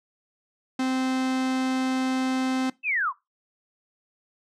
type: tone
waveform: 45% pulse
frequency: 259.9 Hz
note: C4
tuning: 11 cents flat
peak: -23 dBFS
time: 0.79-2.7 s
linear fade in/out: 5 ms
type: linear sweep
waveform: sine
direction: down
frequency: 2691 to 932.3 Hz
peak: -22 dBFS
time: 2.83-3.13 s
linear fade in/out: 50 ms
effects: noise-tail reverb RT60 0.2 s tail -20 dB re dry + low-pass 7000 Hz 12 dB/octave